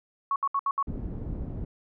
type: tone bursts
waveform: sine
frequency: 1108.7 Hz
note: C#6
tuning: in tune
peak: -23 dBFS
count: 5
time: 0.31-0.827 s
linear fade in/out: 2 ms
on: 49 ms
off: 68 ms
type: low-pass noise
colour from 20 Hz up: pink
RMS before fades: -34 dBFS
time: 0.87-1.65 s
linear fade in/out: 5 ms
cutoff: 290 Hz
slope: 12 dB/octave
effects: none